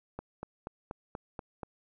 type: click train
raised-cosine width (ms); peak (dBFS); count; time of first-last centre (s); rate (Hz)
1; -24; 7; 0.19-1.632; 4.16
effects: none